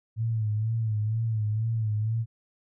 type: tone with vibrato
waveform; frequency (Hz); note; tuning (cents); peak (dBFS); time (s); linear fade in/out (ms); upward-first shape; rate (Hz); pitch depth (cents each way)
sine; 110; A2; 0; -24; 0.16-2.26; 50; sine; 2.1; 68
effects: none